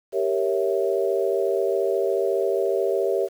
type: chord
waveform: sine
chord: G diminished seventh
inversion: none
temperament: equal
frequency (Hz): 392 / 466.2 / 554.4 / 659.3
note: G4 / Bb4 / Db5 / Fb5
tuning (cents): 0 / 0 / 0 / 0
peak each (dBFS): -23 / -26 / -26 / -28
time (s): 0.12-3.29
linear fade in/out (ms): 50
effects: 8-bit